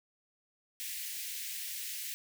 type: high-pass noise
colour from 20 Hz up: white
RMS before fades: -40 dBFS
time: 0.8-2.14 s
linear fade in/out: 0 ms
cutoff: 1800 Hz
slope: 48 dB/octave
effects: none